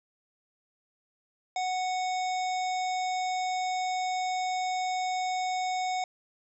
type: harmonic tone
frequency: 739 Hz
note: F#5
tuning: 2 cents flat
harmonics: 1 / 3 / 5 / 7 / 9 / 10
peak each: -28 / -38 / -42 / -45 / -47 / -48 dBFS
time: 1.56-6.04 s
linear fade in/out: 2 ms
effects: none